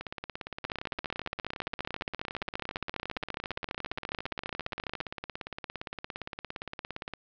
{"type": "two click trains", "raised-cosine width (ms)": 0.3, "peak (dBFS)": [-16, -20], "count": [65, 125], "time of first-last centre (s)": [[0.65, 5.004], [0.01, 7.136]], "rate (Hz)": [14.7, 17.4], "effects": ["low-pass 5000 Hz 12 dB/octave"]}